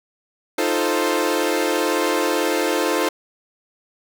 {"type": "chord", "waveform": "sawtooth", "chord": "F dominant seventh", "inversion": "third", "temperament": "equal", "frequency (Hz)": [311.1, 349.2, 440, 523.3], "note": ["Eb4", "F4", "A4", "C5"], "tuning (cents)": [0, 0, 0, 0], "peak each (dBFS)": -20, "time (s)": [0.58, 3.09], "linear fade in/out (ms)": 5, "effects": []}